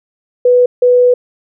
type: tone pair in turn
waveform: sine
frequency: 493.9 / 493.9 Hz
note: B4 / B4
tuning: 0 / 0 cents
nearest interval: unison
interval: 0 cents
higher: neither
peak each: -5 dBFS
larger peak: neither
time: 0.45-0.66 / 0.82-1.14 s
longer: second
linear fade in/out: 5 ms
effects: none